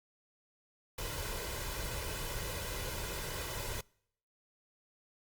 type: noise with comb filter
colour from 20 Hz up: pink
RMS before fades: -39 dBFS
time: 0.98-3.81 s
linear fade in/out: 5 ms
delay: 2 ms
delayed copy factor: +0.6
effects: noise-tail reverb RT60 0.7 s tail -26 dB re dry + Opus 48 kbps